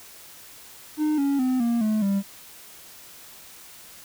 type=tone with pitch steps; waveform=triangle; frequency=304.8 / 279.5 / 256.3 / 235 / 215.5 / 197.64 Hz; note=D#4 / C#4 / C4 / A#3 / A3 / G3; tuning=-36 / +14 / -36 / +14 / -36 / +14 cents; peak=-18 dBFS; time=0.97-2.23 s; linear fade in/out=50 ms; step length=210 ms; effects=white hiss -46 dBFS RMS until 4.04 s